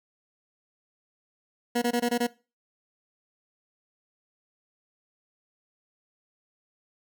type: tone bursts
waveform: 20% pulse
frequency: 240 Hz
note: B3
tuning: 49 cents flat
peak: -18 dBFS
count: 6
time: 1.75-2.27 s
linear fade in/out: 10 ms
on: 70 ms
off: 20 ms
effects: noise-tail reverb RT60 0.3 s tail -20 dB re dry